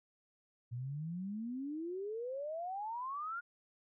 sine exponential sweep, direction up, 116.1 to 1443 Hz, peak -38 dBFS, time 0.71-3.41 s, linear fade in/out 20 ms, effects none

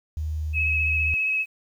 sine tone with pitch glide, 77.5 to 76.26 Hz, D#2 to D#2, -6 to -34 cents, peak -25 dBFS, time 0.17-1.14 s, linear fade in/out 0 ms, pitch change -28 cents, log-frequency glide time 0.39-0.67 s
sine tone with vibrato, 2568 Hz, E7, 46 cents flat, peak -21 dBFS, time 0.53-1.46 s, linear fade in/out 50 ms, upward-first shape triangle, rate 15 Hz, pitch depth 23 cents each way
effects 9-bit

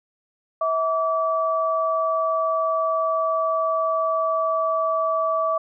sine tone pair together, 647.1 / 1153 Hz, E5 / D6, -32 / -32 cents, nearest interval minor seventh, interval 1000 cents, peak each -22 dBFS, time 0.61-5.58 s, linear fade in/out 5 ms, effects none

